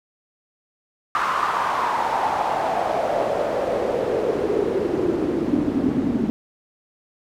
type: noise with band-pass filter sweep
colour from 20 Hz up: pink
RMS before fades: -22 dBFS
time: 1.15-6.3 s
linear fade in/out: 0 ms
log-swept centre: 1200 to 240 Hz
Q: 4.4
effects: none